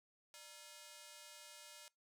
5% pulse ring-modulated tone, 770 Hz, G5, 31 cents flat, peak -40 dBFS, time 0.34-1.88 s, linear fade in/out 0 ms, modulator 174 Hz, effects noise-tail reverb RT60 0.2 s tail -23 dB re dry

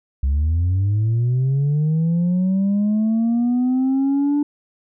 sine linear sweep, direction up, 65.41 to 293.7 Hz, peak -13 dBFS, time 0.23-4.43 s, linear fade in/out 5 ms, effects tanh soft clip ceiling -14 dBFS

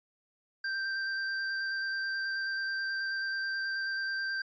square tone with vibrato, 1568 Hz, G6, in tune, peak -32 dBFS, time 0.64-4.42 s, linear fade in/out 5 ms, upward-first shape square, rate 9.3 Hz, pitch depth 9 cents each way, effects resampled to 16000 Hz

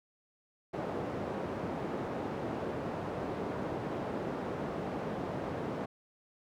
white band-pass noise, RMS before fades -37 dBFS, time 0.73-5.86 s, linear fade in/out 10 ms, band 110 to 580 Hz, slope 12 dB/octave, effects none

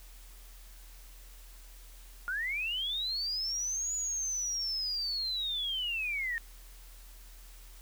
sine linear two-way sweep, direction up then down, 1396.9 to 6920 to 1804 Hz, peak -31 dBFS, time 2.28-6.38 s, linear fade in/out 0 ms, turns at 3.94 s, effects added 41 Hz sine -49 dBFS peak until 7.81 s + white hiss -57 dBFS RMS until 7.81 s

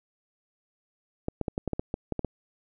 clicks, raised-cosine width 2 ms, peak -15 dBFS, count 11, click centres 1.284 / 1.413 / 1.482 / 1.579 / 1.677 / 1.733 / 1.795 / 1.941 / 2.123 / 2.193 / 2.247 s, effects none

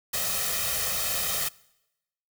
white noise with comb filter, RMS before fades -28 dBFS, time 0.13-1.49 s, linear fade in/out 10 ms, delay 1.6 ms, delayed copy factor +0.9, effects noise-tail reverb RT60 0.9 s tail -23 dB re dry

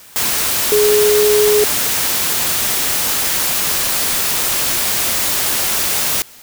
sine tone in noise, 419.7 Hz, G#4, 18 cents sharp, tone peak -10 dBFS, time 0.72-1.64 s, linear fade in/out 0 ms, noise white, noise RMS -17 dBFS, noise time 0.16-6.22 s, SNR +4 dB, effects white hiss -41 dBFS RMS until 6.42 s

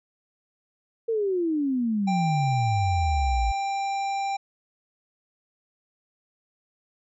sine exponential sweep, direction down, 466.2 to 53.1 Hz, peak -22 dBFS, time 1.08-3.52 s, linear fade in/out 10 ms
harmonic tone, 789 Hz, G5, 11 cents sharp, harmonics 1 / 3 / 5 / 7 / 9, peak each -25 / -37 / -44 / -47 / -47 dBFS, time 2.07-4.37 s, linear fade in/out 10 ms
effects none

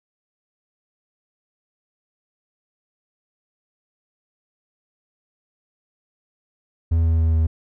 triangle tone with pitch steps, 82.41 / 81.7 / 80.99 / 80.3 Hz, E2 / E2 / E2 / E2, 0 / -15 / -30 / -45 cents, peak -13 dBFS, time 6.91-7.47 s, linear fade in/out 10 ms, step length 140 ms, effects none

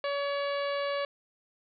harmonic tone, 566 Hz, C#5, 36 cents sharp, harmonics 1 / 2 / 3 / 4 / 5 / 6 / 7 / 8, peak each -30 / -36 / -40 / -42 / -44 / -46 / -47 / -48 dBFS, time 0.04-1.05 s, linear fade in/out 2 ms, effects none

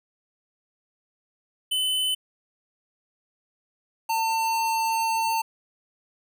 square tone pair in turn, 3026 / 899.6 Hz, F#7 / A5, +38 / +38 cents, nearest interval octave + major sixth, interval 2100 cents, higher first, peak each -23 dBFS, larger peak neither, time 1.71-2.15 / 4.09-5.42 s, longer second, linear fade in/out 10 ms, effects none

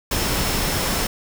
sine tone in noise, 5310 Hz, E8, 12 cents sharp, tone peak -33 dBFS, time 0.11-1.07 s, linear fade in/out 5 ms, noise pink, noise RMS -22 dBFS, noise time 0.11-1.07 s, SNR -14 dB, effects none

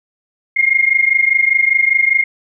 sine tone pair together, 2120 / 2145 Hz, C7 / C7, +22 / +42 cents, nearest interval unison, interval 20 cents, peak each -13 dBFS, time 0.56-2.24 s, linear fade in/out 10 ms, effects none

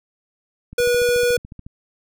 click train, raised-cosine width 5 ms, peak -24 dBFS, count 14, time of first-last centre 0.73-1.665 s, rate 13.9 Hz
square tone, 485.5 Hz, B4, 30 cents flat, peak -16 dBFS, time 0.78-1.37 s, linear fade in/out 5 ms
effects none

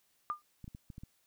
sine tone with exponential decay, 1205 Hz, D6, 44 cents sharp, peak -28 dBFS, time 0.3-0.42 s, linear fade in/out 0 ms, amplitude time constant 24 ms
clicks, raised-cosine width 5 ms, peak -34 dBFS, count 6, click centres 0.643 / 0.679 / 0.749 / 0.902 / 0.981 / 1.035 s
effects white hiss -73 dBFS RMS until 1.26 s

